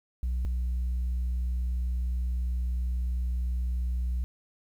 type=tone pair in turn; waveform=sine; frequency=61.74 / 61.49 Hz; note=B1 / B1; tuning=0 / -7 cents; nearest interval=unison; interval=7 cents; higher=first; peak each=-24 dBFS; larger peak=neither; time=0.23-0.45 / 0.45-4.24 s; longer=second; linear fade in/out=0 ms; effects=tanh soft clip ceiling -25 dBFS + 10-bit